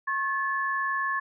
sine tone pair together, 1088 / 1727.1 Hz, C#6 / A6, -33 / -33 cents, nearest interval minor sixth, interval 800 cents, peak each -28 dBFS, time 0.07-1.2 s, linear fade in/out 10 ms, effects none

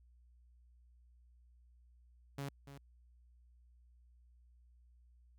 sawtooth tone with echo, 139.6 Hz, C#3, 13 cents sharp, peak -36 dBFS, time 2.38-2.49 s, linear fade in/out 5 ms, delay 290 ms, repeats 1, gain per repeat -11 dB, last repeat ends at 2.78 s, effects added 60 Hz sine -62 dBFS peak until 5.38 s

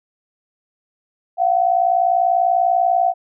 sine tone pair together, 690.9 / 751 Hz, F5 / F#5, -19 / +26 cents, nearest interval minor second, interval 145 cents, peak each -16 dBFS, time 1.37-3.14 s, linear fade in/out 50 ms, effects none

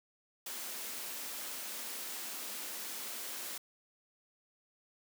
white high-pass noise, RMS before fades -42 dBFS, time 0.46-3.58 s, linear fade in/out 5 ms, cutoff 190 Hz, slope 96 dB/octave, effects none

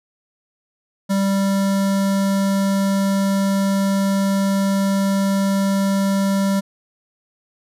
square tone with notch filter, 196 Hz, G3, in tune, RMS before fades -18 dBFS, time 1.09-6.61 s, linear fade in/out 20 ms, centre 2500 Hz, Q 1.8, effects resampled to 32000 Hz

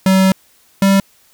square tone pair in turn, 190 / 195.45 Hz, F#3 / G3, +46 / -5 cents, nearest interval unison, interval 49 cents, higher second, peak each -9 dBFS, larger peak neither, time 0.06-0.32 / 0.82-1 s, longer first, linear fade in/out 2 ms, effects white hiss -52 dBFS RMS until 1.33 s

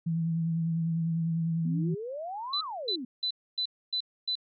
sine tone with vibrato, 164.81 Hz, E3, in tune, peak -26 dBFS, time 0.06-1.95 s, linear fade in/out 10 ms, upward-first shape triangle, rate 10 Hz, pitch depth 33 cents each way
sine exponential two-way sweep, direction up then down, 233.1 to 1300 to 233.1 Hz, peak -34 dBFS, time 1.65-3.05 s, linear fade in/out 5 ms, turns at 2.62 s
sine tone bursts, 4002 Hz, B7, 22 cents sharp, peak -27 dBFS, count 6, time 2.53-4.354 s, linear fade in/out 5 ms, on 79 ms, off 270 ms
effects none

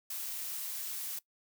blue noise, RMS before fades -39 dBFS, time 0.1-1.19 s, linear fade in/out 5 ms, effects noise-tail reverb RT60 0.1 s tail -20 dB re dry

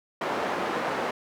white band-pass noise, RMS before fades -29 dBFS, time 0.21-1.11 s, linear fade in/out 5 ms, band 240 to 1100 Hz, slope 12 dB/octave, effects none

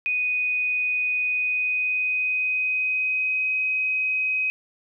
sine tone with pitch glide, 2489 to 2524 Hz, D#7 to D#7, 0 to +24 cents, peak -21 dBFS, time 0.06-4.5 s, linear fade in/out 0 ms, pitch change +24 cents, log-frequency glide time 1.23-3.53 s, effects none

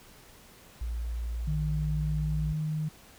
sine tone, 57.8 Hz, A#1, 14 cents flat, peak -30 dBFS, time 0.81-2.53 s, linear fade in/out 5 ms
sine tone with pitch glide, 152.7 to 154.65 Hz, D#3 to D#3, -32 to -10 cents, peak -28 dBFS, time 1.47-2.89 s, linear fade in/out 10 ms, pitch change +22 cents, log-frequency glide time 2.03-2.57 s
effects pink hiss -54 dBFS RMS until 3.18 s

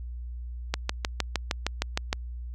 click train, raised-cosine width 0.2 ms, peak -8 dBFS, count 10, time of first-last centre 0.74-2.129 s, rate 6.48 Hz, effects added 60 Hz sine -34 dBFS peak until 2.54 s

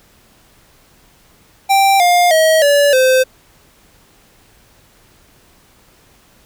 square tone with pitch steps, 784 / 706.6 / 636.8 / 573.9 / 517.2 Hz, G5 / F5 / D#5 / D5 / C5, 0 / +20 / +40 / -40 / -20 cents, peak -9 dBFS, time 1.69-3.24 s, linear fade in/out 20 ms, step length 310 ms, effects pink hiss -50 dBFS RMS until 6.45 s

